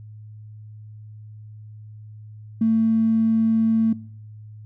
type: tone with tanh clipping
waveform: triangle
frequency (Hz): 223.8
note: A3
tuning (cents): +30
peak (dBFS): -15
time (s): 2.61-3.93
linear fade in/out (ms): 5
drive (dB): 2
effects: noise-tail reverb RT60 0.7 s tail -22 dB re dry + added 107 Hz sine -38 dBFS peak until 4.65 s